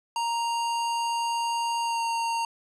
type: tone with pitch glide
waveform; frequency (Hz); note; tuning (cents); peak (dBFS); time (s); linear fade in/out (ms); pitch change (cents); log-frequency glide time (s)
square; 932.3 to 923.2; A#5 to A#5; 0 to -17; -26; 0.16-2.45; 2; -17; 1.82-2.02
effects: resampled to 22050 Hz + 10-bit